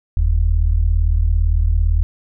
sine tone pair together, 42.13 / 79.9 Hz, E1 / D#2, +38 / +47 cents, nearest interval major seventh, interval 1109 cents, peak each -14 / -16 dBFS, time 0.17-2.03 s, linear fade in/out 0 ms, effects none

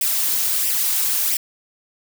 blue noise with flanger, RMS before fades -20 dBFS, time 0.01-1.37 s, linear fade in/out 2 ms, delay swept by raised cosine 0.36 to 3.96 ms, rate 1.5 Hz, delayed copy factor +0.65, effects none

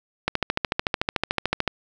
click train, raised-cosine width 0.3 ms, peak -5 dBFS, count 20, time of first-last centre 0.28-1.677 s, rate 13.6 Hz, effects none

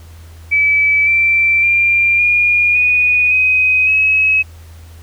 sine tone with pitch steps, 2300 / 2342 / 2384 / 2427 / 2471 / 2515 / 2561 Hz, D7 / D7 / D7 / D#7 / D#7 / D#7 / D#7, -37 / -5 / +25 / -44 / -13 / +18 / +49 cents, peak -9 dBFS, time 0.51-4.43 s, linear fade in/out 20 ms, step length 560 ms, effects added 82 Hz sine -34 dBFS peak until 5.02 s + pink hiss -46 dBFS RMS until 5.02 s

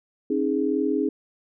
sine chord, C# suspended second, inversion none, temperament equal with one note detuned, 270.4 / 311.1 / 415.3 Hz, C#4 / D#4 / G#4, -43 / 0 / 0 cents, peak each -25 dBFS, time 0.3-1.09 s, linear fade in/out 5 ms, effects none

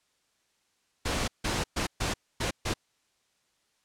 pink noise bursts at uneven times, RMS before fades -29 dBFS, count 6, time 1.05-1.28 / 1.44-1.64 / 1.76-1.87 / 2-2.14 / 2.4-2.51 / 2.65-2.74 s, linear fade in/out 10 ms, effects white hiss -72 dBFS RMS until 3.84 s + low-pass 8000 Hz 12 dB/octave

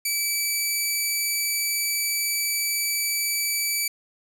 10% pulse tone, 2306 Hz, D7, 32 cents flat, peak -14 dBFS, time 0.05-3.88 s, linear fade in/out 5 ms, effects none

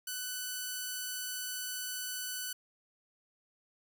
5% pulse tone, 1495 Hz, F#6, 17 cents sharp, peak -25 dBFS, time 0.07-2.53 s, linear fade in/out 5 ms, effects none

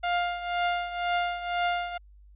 sawtooth tone with tremolo, 703 Hz, F5, 11 cents sharp, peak -19 dBFS, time 0.03-1.98 s, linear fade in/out 10 ms, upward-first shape triangle, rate 2 Hz, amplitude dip 75%, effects added 50 Hz sine -50 dBFS peak until 2.35 s + resampled to 8000 Hz

